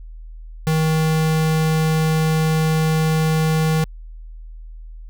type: tone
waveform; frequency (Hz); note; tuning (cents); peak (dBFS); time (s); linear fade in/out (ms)
square; 158.2; D#3; +29; -16; 0.67-3.84; 0
effects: added 40 Hz sine -33 dBFS peak until 5.09 s